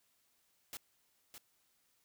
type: noise with echo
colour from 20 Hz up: white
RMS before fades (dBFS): -45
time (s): 0.73-0.77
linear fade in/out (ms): 0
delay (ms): 610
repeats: 1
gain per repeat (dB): -7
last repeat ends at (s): 1.38
effects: white hiss -75 dBFS RMS until 2.04 s